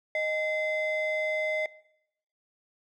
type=ring-modulated tone; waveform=triangle; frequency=720 Hz; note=F#5; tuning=47 cents flat; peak=-21 dBFS; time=0.15-1.66 s; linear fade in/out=2 ms; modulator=1340 Hz; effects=noise-tail reverb RT60 0.8 s tail -21 dB re dry